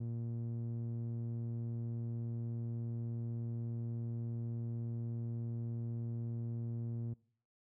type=tone with low-pass filter; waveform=sawtooth; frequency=116.54 Hz; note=A#2; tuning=in tune; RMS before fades=-40 dBFS; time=0-7.14 s; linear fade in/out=10 ms; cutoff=240 Hz; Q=0.79; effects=noise-tail reverb RT60 0.5 s tail -21 dB re dry